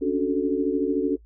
sine chord, D major seventh, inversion third, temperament equal with one note detuned, 277.2 / 290.6 / 370 / 440 Hz, C#4 / D4 / F#4 / A4, 0 / -18 / 0 / 0 cents, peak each -26 dBFS, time 0.01-1.17 s, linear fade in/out 20 ms, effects noise-tail reverb RT60 0.1 s tail -21 dB re dry + added 55 Hz sine -48 dBFS peak until 1.25 s

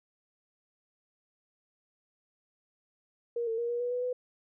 sine tone with pitch steps, 472.2 / 450.8 / 472 / 478.1 / 487.5 / 493.8 / 498.7 Hz, A#4 / A4 / A#4 / A#4 / B4 / B4 / B4, +22 / +42 / +22 / +44 / -23 / 0 / +17 cents, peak -29 dBFS, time 3.36-4.13 s, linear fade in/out 5 ms, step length 110 ms, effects none

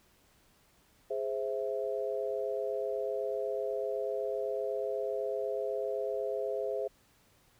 sine chord, Ab augmented, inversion none, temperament equal, 415.3 / 523.3 / 659.3 Hz, Ab4 / C5 / E5, 0 / 0 / 0 cents, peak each -35 / -35 / -37 dBFS, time 1.1-6.88 s, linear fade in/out 10 ms, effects pink hiss -66 dBFS RMS until 7.59 s

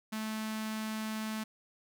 sawtooth tone with notch filter, 218 Hz, A3, 16 cents flat, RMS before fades -37 dBFS, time 0.12-1.44 s, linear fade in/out 10 ms, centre 470 Hz, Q 0.82, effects none

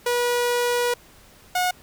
sawtooth tone pair in turn, 484.5 / 725.9 Hz, B4 / F#5, -33 / -33 cents, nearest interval perfect fifth, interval 700 cents, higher second, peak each -16 dBFS, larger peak neither, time 0.06-0.94 / 1.55-1.71 s, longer first, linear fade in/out 5 ms, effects pink hiss -51 dBFS RMS until 1.82 s

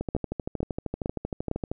two click trains, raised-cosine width 2 ms, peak -16 / -13 dBFS, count 23 / 4, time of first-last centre 0.01-1.715 / 0.15-1.514 s, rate 12.9 / 2.2 Hz, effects none

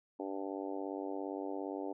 harmonic tone, 97.4 Hz, G2, 11 cents flat, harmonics 3 / 4 / 5 / 6 / 7 / 8 / 9, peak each -41 / -43 / -45 / -47 / -48 / -49 / -50 dBFS, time 0.19-1.93 s, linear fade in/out 10 ms, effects none

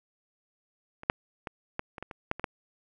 clicks, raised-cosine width 0.5 ms, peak -27 / -6 / -20 / -15 / -25 / -22 / -25 / -12 / -23 / -13 dBFS, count 10, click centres 1.034 / 1.099 / 1.472 / 1.794 / 1.982 / 2.026 / 2.112 / 2.314 / 2.396 / 2.442 s, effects none

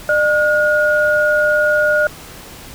sine tone pair together, 602.7 / 1438 Hz, D5 / F#6, +45 / -50 cents, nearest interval octave + minor third, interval 1505 cents, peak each -14 dBFS, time 0.09-2.07 s, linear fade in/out 2 ms, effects pink hiss -36 dBFS RMS until 2.74 s

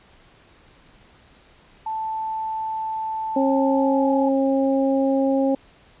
sine tone with pitch glide, 880 to 847.6 Hz, A5 to G#5, 0 to +35 cents, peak -24 dBFS, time 1.86-4.29 s, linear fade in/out 5 ms, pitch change -65 cents, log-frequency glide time 3.65-4.12 s
harmonic tone, 270.5 Hz, C#4, 42 cents flat, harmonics 1 / 2 / 3, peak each -19 / -21 / -29 dBFS, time 3.36-5.55 s, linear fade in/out 5 ms
effects pink hiss -53 dBFS RMS until 6 s + resampled to 8000 Hz

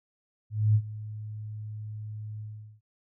sine tone with ADSR envelope, 107 Hz, A2, 48 cents flat, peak -17 dBFS, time 0.5-2.81 s, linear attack 250 ms, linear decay 63 ms, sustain -18 dB, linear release 410 ms, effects none

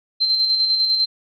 sine tone with tremolo, 4119 Hz, C8, 28 cents flat, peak -14 dBFS, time 0.2-1.06 s, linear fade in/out 20 ms, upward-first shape square, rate 10 Hz, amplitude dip 35%, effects none

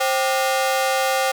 sawtooth ring-modulated tone, 655 Hz, E5, 11 cents flat, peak -11 dBFS, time 0-1.32 s, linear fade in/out 10 ms, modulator 124 Hz, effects none

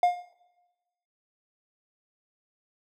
triangle tone with exponential decay, 710 Hz, F5, 28 cents sharp, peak -14 dBFS, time 0.03-0.33 s, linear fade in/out 2 ms, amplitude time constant 64 ms, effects noise-tail reverb RT60 1.0 s tail -17 dB re dry

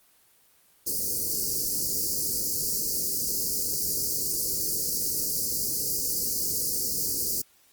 white band-stop noise, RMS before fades -28 dBFS, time 0.86-7.42 s, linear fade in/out 10 ms, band 520 to 4500 Hz, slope 96 dB/octave, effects white hiss -61 dBFS RMS until 7.72 s + Opus 24 kbps

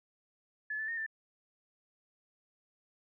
sine tone with pitch steps, 1720 / 1754 / 1840 / 1775 Hz, A6 / A6 / A#6 / A6, -40 / -6 / -23 / +15 cents, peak -34 dBFS, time 0.7-1.064 s, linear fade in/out 5 ms, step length 91 ms, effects none

